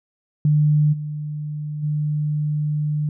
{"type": "tone with level steps", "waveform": "sine", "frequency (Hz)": 150, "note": "D3", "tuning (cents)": 37, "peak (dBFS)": [-13, -25, -19], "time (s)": [0.45, 3.09], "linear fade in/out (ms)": 2, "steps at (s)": [0.92, 1.82], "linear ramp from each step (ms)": 20, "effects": []}